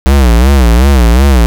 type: tone with vibrato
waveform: square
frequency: 63.2 Hz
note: B1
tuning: 41 cents sharp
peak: -4 dBFS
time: 0.06-1.46 s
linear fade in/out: 0 ms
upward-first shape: sine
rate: 2.7 Hz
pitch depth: 190 cents each way
effects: 7-bit